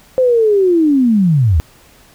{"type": "linear sweep", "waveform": "sine", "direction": "down", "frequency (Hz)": [523.3, 69.3], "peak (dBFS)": -8, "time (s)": [0.18, 1.6], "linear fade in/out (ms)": 0, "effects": ["pink hiss -46 dBFS RMS until 2.14 s"]}